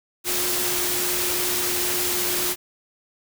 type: tone in noise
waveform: sine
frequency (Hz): 357.6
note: F4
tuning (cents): +41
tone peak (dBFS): -31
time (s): 0.24-2.56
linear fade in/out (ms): 50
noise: white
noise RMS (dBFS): -24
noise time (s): 0.24-2.56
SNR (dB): -10
effects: none